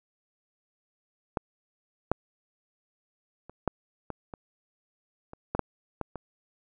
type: clicks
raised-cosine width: 1 ms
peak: -13 / -9 / -30 / -11 / -20 / -25 / -28 / -14 / -10 / -17 / -22 dBFS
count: 11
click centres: 1.372 / 2.116 / 3.496 / 3.677 / 4.103 / 4.338 / 5.334 / 5.55 / 5.593 / 6.013 / 6.157 s
effects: none